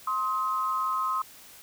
sine tone pair together, 1051 / 1268.4 Hz, C6 / D#6, +7 / +33 cents, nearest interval minor third, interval 326 cents, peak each -28 dBFS, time 0.07-1.22 s, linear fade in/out 5 ms, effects white hiss -50 dBFS RMS until 1.62 s

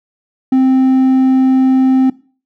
sine tone with hard clipping, 261.6 Hz, C4, in tune, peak -8 dBFS, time 0.52-2.1 s, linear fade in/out 5 ms, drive 3 dB, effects noise-tail reverb RT60 0.4 s tail -21 dB re dry

